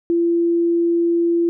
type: tone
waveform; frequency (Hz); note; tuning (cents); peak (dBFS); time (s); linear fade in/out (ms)
sine; 340; F4; -46; -14; 0.1-1.49; 0
effects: none